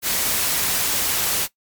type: noise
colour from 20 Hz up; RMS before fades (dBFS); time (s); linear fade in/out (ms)
white; -21; 0.02-1.48; 50
effects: noise-tail reverb RT60 0.1 s tail -18 dB re dry + MP3 96 kbps